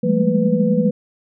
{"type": "tone cluster", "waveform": "sine", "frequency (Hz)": [170.6, 198.7, 210.5, 226.2, 496.3], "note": ["F3", "G3", "G#3", "A3", "B4"], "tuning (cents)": [-40, 24, 24, 48, 8], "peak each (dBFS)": -20, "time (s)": [0.03, 0.91], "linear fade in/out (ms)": 10, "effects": []}